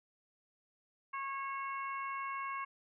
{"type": "harmonic tone", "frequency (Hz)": 547, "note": "C#5", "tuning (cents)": -23, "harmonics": [2, 3, 4, 5], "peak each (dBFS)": [-38, -48, -45, -52], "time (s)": [1.13, 2.65], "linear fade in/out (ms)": 10, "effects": []}